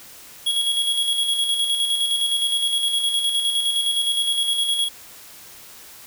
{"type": "tone with tremolo", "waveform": "square", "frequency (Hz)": 3322, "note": "G#7", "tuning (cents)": 0, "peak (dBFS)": -18, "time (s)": [0.46, 4.89], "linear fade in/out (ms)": 10, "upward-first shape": "square", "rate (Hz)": 9.7, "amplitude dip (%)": 40, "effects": ["white hiss -43 dBFS RMS until 6.06 s"]}